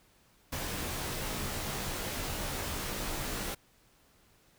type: noise with comb filter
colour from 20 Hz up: pink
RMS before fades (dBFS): -36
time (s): 0.52-3.55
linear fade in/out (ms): 10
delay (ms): 18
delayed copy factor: -0.75
effects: pink hiss -65 dBFS RMS until 4.58 s